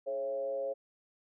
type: tone with frequency modulation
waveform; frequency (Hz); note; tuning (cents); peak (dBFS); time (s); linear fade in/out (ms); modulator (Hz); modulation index
sine; 545; C#5; -29; -32; 0.06-0.74; 20; 125; 0.63
effects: none